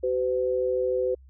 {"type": "tone pair together", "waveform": "sine", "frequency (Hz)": [380, 506.8], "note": ["F#4", "B4"], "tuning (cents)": [46, 45], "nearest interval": "perfect fourth", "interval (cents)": 499, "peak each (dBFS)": [-27, -24], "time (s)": [0.03, 1.15], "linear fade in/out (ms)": 10, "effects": ["added 66 Hz sine -48 dBFS peak until 1.29 s"]}